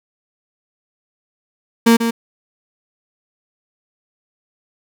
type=tone with echo; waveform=35% pulse; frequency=230.7 Hz; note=A#3; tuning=18 cents flat; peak=-6 dBFS; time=1.86-1.97 s; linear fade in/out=10 ms; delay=140 ms; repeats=1; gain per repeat=-8 dB; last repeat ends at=2.11 s; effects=none